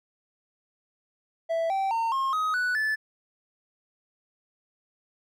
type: tone with pitch steps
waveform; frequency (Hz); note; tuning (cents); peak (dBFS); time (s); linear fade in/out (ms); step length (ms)
triangle; 660 / 775.9 / 912.1 / 1072.2 / 1260.4 / 1481.6 / 1741.8; E5 / G5 / A#5 / C6 / D#6 / F#6 / A6; +2 / -18 / -38 / +42 / +22 / +2 / -18; -22; 1.49-2.96; 20; 210
effects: none